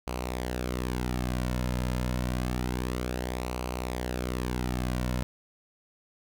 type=tone with flanger; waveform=sawtooth; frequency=62 Hz; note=B1; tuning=7 cents sharp; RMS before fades=-31 dBFS; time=0.07-5.23 s; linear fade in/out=0 ms; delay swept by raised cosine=0.56 to 2.66 ms; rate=0.28 Hz; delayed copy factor=-0.55; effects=none